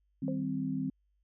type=chord; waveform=sine; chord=C minor; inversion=first; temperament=just; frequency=156.98 / 196.22 / 261.6 Hz; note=Eb3 / G3 / C4; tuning=+16 / +2 / 0 cents; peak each=-37 / -37 / -33 dBFS; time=0.22-0.9 s; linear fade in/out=5 ms
type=tone with exponential decay; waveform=sine; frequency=523.3 Hz; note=C5; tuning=in tune; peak=-33 dBFS; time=0.28-0.46 s; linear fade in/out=1 ms; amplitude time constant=39 ms
effects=added 50 Hz sine -70 dBFS peak until 1.23 s